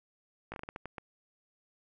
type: slowing click train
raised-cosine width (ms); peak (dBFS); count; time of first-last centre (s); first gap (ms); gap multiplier
0.5; -25; 9; 0.52-0.982; 18; 1.32
effects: none